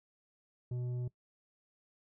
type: tone with tanh clipping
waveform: sine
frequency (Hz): 123.47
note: B2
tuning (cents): 0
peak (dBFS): -36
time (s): 0.71-1.08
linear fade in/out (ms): 5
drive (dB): 8
effects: noise-tail reverb RT60 0.1 s tail -20 dB re dry